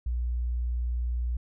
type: tone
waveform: sine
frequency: 60 Hz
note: B1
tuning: 49 cents flat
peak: -26 dBFS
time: 0.06-1.37 s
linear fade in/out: 5 ms
effects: none